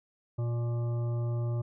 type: harmonic tone with a mistuned harmonic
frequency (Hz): 118.4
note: A#2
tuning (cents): +27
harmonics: 1 / 3 / 5 / 7 / 9 / 10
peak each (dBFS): -28 / -42 / -44 / -53 / -56 / -54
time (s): 0.38-1.62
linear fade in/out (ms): 10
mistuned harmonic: 7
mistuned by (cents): +29
effects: none